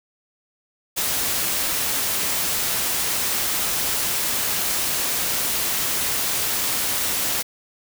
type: noise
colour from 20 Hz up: white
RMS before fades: -23 dBFS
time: 0.96-7.43 s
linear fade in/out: 20 ms
effects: none